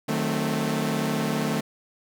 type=chord; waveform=sawtooth; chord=D# diminished seventh; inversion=none; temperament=equal with one note detuned; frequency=153.07 / 185 / 220 / 261.6 Hz; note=D#3 / F#3 / A3 / C4; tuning=-28 / 0 / 0 / 0 cents; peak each=-25 / -29 / -23 / -27 dBFS; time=0.08-1.61 s; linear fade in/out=10 ms; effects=none